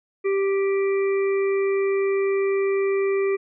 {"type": "harmonic tone", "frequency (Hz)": 392, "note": "G4", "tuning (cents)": 0, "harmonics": [1, 3, 5, 6], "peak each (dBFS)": [-19, -35, -36, -35], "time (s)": [0.24, 3.37], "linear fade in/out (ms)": 20, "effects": []}